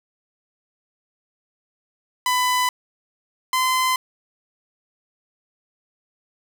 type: tone pair in turn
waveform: sawtooth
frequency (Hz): 1000 / 1028.1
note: B5 / C6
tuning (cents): +21 / -31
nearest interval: unison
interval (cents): 48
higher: second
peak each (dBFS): -14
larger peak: neither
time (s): 2.26-2.69 / 3.53-3.96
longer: neither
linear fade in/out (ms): 2
effects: 8-bit